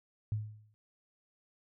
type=tone with exponential decay; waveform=sine; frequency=106.9 Hz; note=A2; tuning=49 cents flat; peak=-28 dBFS; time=0.32-0.74 s; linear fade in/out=0 ms; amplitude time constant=91 ms; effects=none